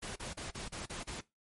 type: noise bursts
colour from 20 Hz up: pink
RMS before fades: -42 dBFS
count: 7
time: 0.02-1.21 s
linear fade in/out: 10 ms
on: 140 ms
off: 35 ms
effects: noise-tail reverb RT60 0.2 s tail -19 dB re dry + MP3 48 kbps